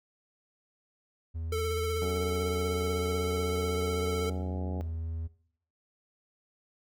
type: tone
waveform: triangle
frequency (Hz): 81.6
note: E2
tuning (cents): -17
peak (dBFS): -31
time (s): 1.34-5.28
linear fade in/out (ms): 20
type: tone with vibrato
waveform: square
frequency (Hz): 442.1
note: A4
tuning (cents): +8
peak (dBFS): -30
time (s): 1.52-4.3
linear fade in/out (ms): 5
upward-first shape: sine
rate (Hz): 16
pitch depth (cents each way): 25
type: harmonic tone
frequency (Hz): 92.5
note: F#2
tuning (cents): 0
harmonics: 2 / 3 / 4 / 5 / 6 / 7 / 8 / 9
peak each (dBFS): -37 / -41 / -43 / -45 / -47 / -48 / -49 / -50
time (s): 2.02-4.81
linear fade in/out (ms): 0
effects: noise-tail reverb RT60 0.6 s tail -17 dB re dry